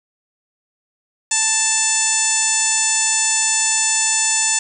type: harmonic tone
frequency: 883 Hz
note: A5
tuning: 6 cents sharp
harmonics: 1 / 2 / 3 / 4 / 5 / 6 / 7 / 8 / 9 / 10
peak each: -28 / -27 / -25 / -29 / -29 / -28 / -24 / -19 / -22 / -25 dBFS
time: 1.31-4.59 s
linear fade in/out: 5 ms
effects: 8-bit